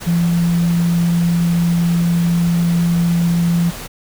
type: tone in noise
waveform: sine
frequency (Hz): 170.9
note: F3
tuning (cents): -37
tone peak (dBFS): -12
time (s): 0.06-3.71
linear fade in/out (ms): 20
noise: pink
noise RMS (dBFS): -30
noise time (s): 0-3.88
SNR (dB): +15
effects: none